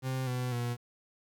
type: tone with pitch steps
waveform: 40% pulse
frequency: 130.6 / 125.42 / 120.45 Hz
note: C3 / B2 / B2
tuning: -3 / +27 / -43 cents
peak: -30 dBFS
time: 0.02-0.77 s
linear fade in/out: 50 ms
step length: 250 ms
effects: 10-bit